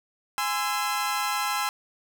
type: tone cluster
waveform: sawtooth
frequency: 828 / 1032 / 1330 Hz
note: G#5 / C6 / E6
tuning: -5 / -24 / +15 cents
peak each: -26 dBFS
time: 0.38-1.69 s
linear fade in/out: 0 ms
effects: none